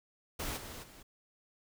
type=noise with level steps; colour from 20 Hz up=pink; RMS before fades=-38 / -46 / -55 dBFS; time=0.39-1.03 s; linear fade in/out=10 ms; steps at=0.56 / 0.82 s; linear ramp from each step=20 ms; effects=none